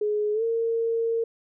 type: tone with pitch glide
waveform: sine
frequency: 420 to 458 Hz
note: G#4 to A#4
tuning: +19 to -31 cents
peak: -22 dBFS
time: 0.01-1.24 s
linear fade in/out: 5 ms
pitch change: +150 cents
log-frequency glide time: 0.33-0.43 s
effects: none